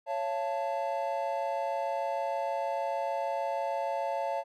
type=chord; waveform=triangle; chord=Db augmented; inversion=none; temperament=equal with one note detuned; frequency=554.4 / 680.9 / 880 Hz; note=Db5 / F5 / A5; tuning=0 / -44 / 0 cents; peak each=-32 dBFS; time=0.06-4.44 s; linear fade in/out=50 ms; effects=none